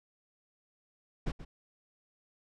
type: noise with echo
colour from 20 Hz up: brown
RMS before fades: -32 dBFS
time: 1.26-1.32 s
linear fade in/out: 10 ms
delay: 130 ms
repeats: 1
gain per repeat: -13 dB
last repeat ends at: 1.45 s
effects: low-pass 6000 Hz 12 dB/octave